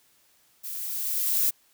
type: noise with level ramp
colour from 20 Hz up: violet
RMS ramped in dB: -36 to -22 dBFS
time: 0.63-1.51 s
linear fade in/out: 20 ms
effects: white hiss -63 dBFS RMS until 1.73 s